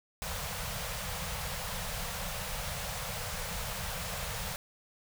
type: band-stop noise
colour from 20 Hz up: pink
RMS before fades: -37 dBFS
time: 0.22-4.56 s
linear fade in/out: 0 ms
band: 200 to 460 Hz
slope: 96 dB/octave
effects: none